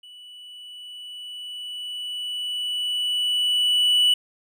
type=tone with level ramp; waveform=triangle; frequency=2959 Hz; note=F#7; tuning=1 cent flat; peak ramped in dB=-41 to -13 dBFS; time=0.03-4.14 s; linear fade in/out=5 ms; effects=none

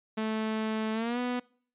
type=tone with pitch glide; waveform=sawtooth; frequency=218.7 to 246.9 Hz; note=A3 to B3; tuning=-10 to 0 cents; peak=-25 dBFS; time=0.17-1.4 s; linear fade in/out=10 ms; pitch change=+210 cents; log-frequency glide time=0.93-1.19 s; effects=noise-tail reverb RT60 0.5 s tail -24 dB re dry + resampled to 8000 Hz

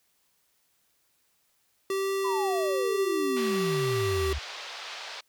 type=tone with vibrato; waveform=square; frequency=387.1 Hz; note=G4; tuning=22 cents flat; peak=-27 dBFS; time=1.9-4.33 s; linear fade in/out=2 ms; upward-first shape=triangle; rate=1.1 Hz; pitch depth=13 cents each way
type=exponential sweep; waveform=sine; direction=down; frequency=1040 to 67.8 Hz; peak=-29 dBFS; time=2.24-4.39 s; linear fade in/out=10 ms
type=band-pass noise; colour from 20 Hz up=white; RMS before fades=-40 dBFS; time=3.36-5.21 s; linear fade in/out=10 ms; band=510 to 4700 Hz; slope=24 dB/octave
effects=white hiss -70 dBFS RMS until 5.28 s

